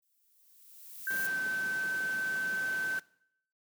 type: noise with exponential growth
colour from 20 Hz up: violet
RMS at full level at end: -37 dBFS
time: 0.02-1.27 s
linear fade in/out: 5 ms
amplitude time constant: 270 ms
type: tone with pitch glide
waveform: sine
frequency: 1568 to 1537.5 Hz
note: G6 to G6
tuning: 0 to -34 cents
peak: -30 dBFS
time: 1.07-2.99 s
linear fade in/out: 2 ms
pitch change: -34 cents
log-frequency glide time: 1.24-1.39 s
type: high-pass noise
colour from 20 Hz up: pink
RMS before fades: -46 dBFS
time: 1.1-3 s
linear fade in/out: 5 ms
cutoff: 150 Hz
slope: 24 dB/octave
effects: noise-tail reverb RT60 0.7 s tail -21 dB re dry